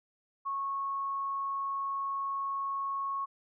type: tone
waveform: sine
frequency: 1100 Hz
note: C#6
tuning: 14 cents flat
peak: -31 dBFS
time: 0.45-3.26 s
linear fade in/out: 20 ms
effects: none